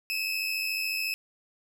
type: tone pair together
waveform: 30% pulse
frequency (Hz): 2543 / 2637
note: D#7 / E7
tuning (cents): +37 / 0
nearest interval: minor second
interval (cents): 63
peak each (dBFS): -28 / -29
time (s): 0.1-1.14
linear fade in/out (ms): 0
effects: none